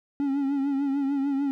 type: tone with vibrato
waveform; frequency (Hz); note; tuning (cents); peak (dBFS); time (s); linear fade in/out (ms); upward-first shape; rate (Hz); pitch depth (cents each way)
triangle; 277.5; C#4; +2; -21; 0.2-1.51; 0; triangle; 6.7; 68
effects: none